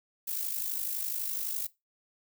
violet noise with amplitude modulation, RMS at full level -31 dBFS, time 0.27-1.67 s, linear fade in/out 10 ms, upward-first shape sine, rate 51.9 Hz, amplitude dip 60%, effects noise-tail reverb RT60 0.2 s tail -18 dB re dry

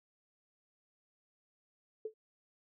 sine tone with exponential decay, 435.9 Hz, A4, 16 cents flat, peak -33 dBFS, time 2.05-2.14 s, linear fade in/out 5 ms, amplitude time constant 19 ms, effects none

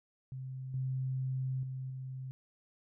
sine tone with level steps, 130.81 Hz, C3, in tune, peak -39 / -32 / -37 / -39 dBFS, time 0.32-2.31 s, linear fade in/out 0 ms, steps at 0.74 / 1.63 / 1.9 s, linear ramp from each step 2 ms, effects none

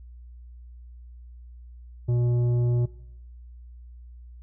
sine tone with tanh clipping, 120.9 Hz, B2, 36 cents flat, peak -22 dBFS, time 2.08-2.86 s, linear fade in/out 10 ms, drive 9 dB, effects noise-tail reverb RT60 0.7 s tail -18 dB re dry + added 60 Hz sine -42 dBFS peak until 4.42 s

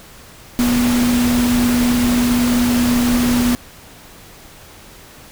sine tone in noise, 243.2 Hz, B3, 26 cents flat, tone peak -13 dBFS, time 0.59-3.55 s, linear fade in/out 0 ms, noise pink, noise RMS -22 dBFS, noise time 0.59-3.55 s, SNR +6 dB, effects pink hiss -41 dBFS RMS until 5.31 s

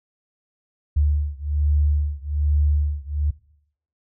sine beating tone pair, 73.2 / 74.4 Hz, D2 / D2, -5 / +23 cents, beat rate 1.2 Hz, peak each -20 / -21 dBFS, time 0.96-3.31 s, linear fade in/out 10 ms, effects noise-tail reverb RT60 0.7 s tail -21 dB re dry

